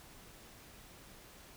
silence, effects pink hiss -56 dBFS RMS until 1.56 s

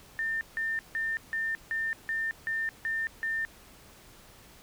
sine tone bursts, 1800 Hz, A6, 39 cents sharp, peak -28 dBFS, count 9, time 0.19-3.45 s, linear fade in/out 0 ms, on 220 ms, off 160 ms, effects pink hiss -54 dBFS RMS until 4.62 s

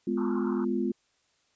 sine chord, F diminished, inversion first, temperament just, 209.5 / 251.4 / 349.2 Hz, Ab3 / Cb4 / F4, +15 / +31 / 0 cents, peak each -30 dBFS, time 0.07-0.92 s, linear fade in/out 5 ms
white band-pass noise, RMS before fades -41 dBFS, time 0.17-0.65 s, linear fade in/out 10 ms, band 830 to 1400 Hz, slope 96 dB/octave
effects white hiss -70 dBFS RMS until 1.55 s + resampled to 16000 Hz

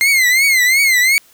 40% pulse tone with vibrato, 2093 Hz, C7, in tune, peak -9 dBFS, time 0.01-1.18 s, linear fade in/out 0 ms, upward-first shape triangle, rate 2.8 Hz, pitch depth 140 cents each way, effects white hiss -49 dBFS RMS until 1.33 s

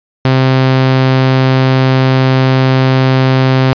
sawtooth tone, 131.2 Hz, C3, 5 cents sharp, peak -3 dBFS, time 0.25-3.73 s, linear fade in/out 0 ms, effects resampled to 11025 Hz

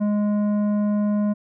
triangle tone with tanh clipping, 207.7 Hz, G#3, in tune, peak -20 dBFS, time 0-1.34 s, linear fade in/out 20 ms, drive 14 dB, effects none

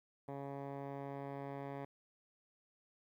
10% pulse tone with low-pass filter sweep, 139.4 Hz, C#3, 10 cents sharp, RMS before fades -45 dBFS, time 0.28-1.85 s, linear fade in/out 5 ms, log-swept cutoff 1000 to 1500 Hz, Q 0.98, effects 12-bit

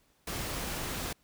pink noise, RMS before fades -36 dBFS, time 0.27-1.13 s, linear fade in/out 5 ms, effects pink hiss -69 dBFS RMS until 1.23 s

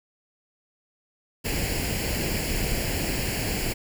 pink noise with comb filter, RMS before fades -27 dBFS, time 1.44-3.74 s, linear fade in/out 20 ms, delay 0.41 ms, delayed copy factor +0.7, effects none

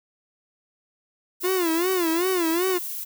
violet noise, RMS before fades -32 dBFS, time 1.4-3.05 s, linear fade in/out 20 ms
45% pulse tone with vibrato, 349.2 Hz, F4, in tune, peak -21 dBFS, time 1.43-2.79 s, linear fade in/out 20 ms, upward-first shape sine, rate 2.6 Hz, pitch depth 140 cents each way
effects none

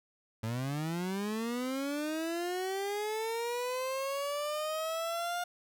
30% pulse linear sweep, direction up, 108 to 711 Hz, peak -30 dBFS, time 0.43-5.44 s, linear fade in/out 5 ms, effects none

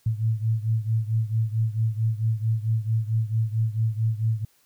sine beating tone pair, 110 / 114.5 Hz, A2 / A#2, 0 / -31 cents, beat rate 4.5 Hz, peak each -23 / -26 dBFS, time 0.06-4.45 s, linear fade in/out 5 ms, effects white hiss -63 dBFS RMS until 4.65 s

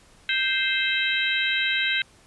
harmonic tone with a mistuned harmonic, 523.3 Hz, C5, in tune, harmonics 3 / 4 / 5 / 6 / 7, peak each -26 / -27 / -28 / -29 / -29 dBFS, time 0.29-2.02 s, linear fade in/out 2 ms, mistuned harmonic 7, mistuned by +85 cents, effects pink hiss -55 dBFS RMS until 2.26 s + resampled to 24000 Hz

